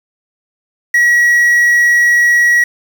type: tone with quantisation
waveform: triangle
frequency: 1917 Hz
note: A#6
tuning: 48 cents sharp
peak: -5 dBFS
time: 0.94-2.64 s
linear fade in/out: 5 ms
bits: 5
effects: none